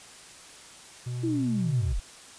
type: tone with pitch glide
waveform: triangle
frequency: 123.1 to 124.53 Hz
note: B2 to B2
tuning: -5 to +15 cents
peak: -28 dBFS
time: 1.06-1.93 s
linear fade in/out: 10 ms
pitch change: +20 cents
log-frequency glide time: 1.33-1.81 s
type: linear sweep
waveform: sine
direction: down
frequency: 341.9 to 31.13 Hz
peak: -25 dBFS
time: 1.23-2 s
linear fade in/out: 10 ms
effects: white hiss -48 dBFS RMS until 2.38 s + resampled to 22050 Hz